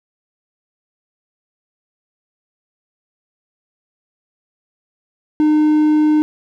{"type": "tone", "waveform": "triangle", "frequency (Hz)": 304.7, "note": "D#4", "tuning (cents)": -36, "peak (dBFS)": -8, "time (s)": [5.4, 6.22], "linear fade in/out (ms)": 0, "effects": []}